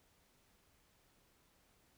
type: silence
effects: pink hiss -72 dBFS RMS until 1.97 s